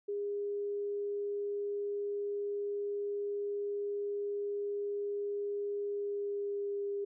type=tone with pitch glide; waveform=sine; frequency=407.4 to 403 Hz; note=G#4 to G4; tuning=-33 to +48 cents; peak=-33 dBFS; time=0.08-7.05 s; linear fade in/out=10 ms; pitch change=-19 cents; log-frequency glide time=5.86-6.92 s; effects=none